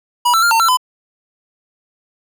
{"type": "tone with pitch steps", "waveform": "square", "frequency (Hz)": [971, 1333, 1400, 906, 1346, 1010], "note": ["B5", "E6", "F6", "A#5", "E6", "B5"], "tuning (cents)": [-30, 19, 4, -50, 36, 39], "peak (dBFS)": -11, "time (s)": [0.25, 0.772], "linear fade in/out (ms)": 10, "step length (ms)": 87, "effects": []}